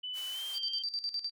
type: tone with pitch glide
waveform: sine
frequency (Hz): 2994 to 3154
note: F#7 to G7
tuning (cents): +20 to +10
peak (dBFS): -36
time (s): 0.03-0.83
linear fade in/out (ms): 10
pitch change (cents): +90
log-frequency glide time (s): 0.31-0.41
type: band-pass noise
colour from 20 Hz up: white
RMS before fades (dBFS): -48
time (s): 0.13-0.6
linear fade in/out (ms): 50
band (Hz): 680 to 15000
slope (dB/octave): 12
type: tone with tremolo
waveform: sine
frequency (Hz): 4674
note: D8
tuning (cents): -9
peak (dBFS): -31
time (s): 0.53-1.31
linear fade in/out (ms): 50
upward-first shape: square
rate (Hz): 9.8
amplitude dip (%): 75
effects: none